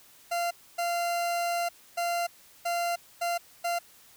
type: tone bursts at uneven times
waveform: 40% pulse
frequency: 691 Hz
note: F5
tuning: 19 cents flat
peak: -26 dBFS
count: 6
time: 0.31-0.51 / 0.78-1.69 / 1.97-2.27 / 2.65-2.96 / 3.21-3.38 / 3.64-3.79 s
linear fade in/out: 10 ms
effects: white hiss -56 dBFS RMS until 4.16 s